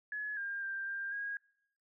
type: tone with pitch steps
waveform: sine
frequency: 1697 / 1604 / 1583 / 1593 / 1638 Hz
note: G#6 / G6 / G6 / G6 / G#6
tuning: +37 / +39 / +17 / +27 / -24 cents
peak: -36 dBFS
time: 0.12-1.37 s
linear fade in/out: 2 ms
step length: 250 ms
effects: noise-tail reverb RT60 0.8 s tail -25 dB re dry